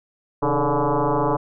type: tone with frequency modulation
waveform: sine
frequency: 277.2 Hz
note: C#4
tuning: in tune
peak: -17 dBFS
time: 0.42-1.37 s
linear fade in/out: 10 ms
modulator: 145 Hz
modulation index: 5.9
effects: none